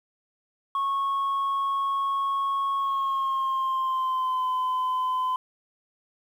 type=tone with pitch glide; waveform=sine; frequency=1100 to 1020.4 Hz; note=C#6 to C6; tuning=-14 to -44 cents; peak=-21 dBFS; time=0.75-5.36 s; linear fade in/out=2 ms; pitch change=-130 cents; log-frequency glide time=2.79-4.47 s; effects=tanh soft clip ceiling -22 dBFS + 9-bit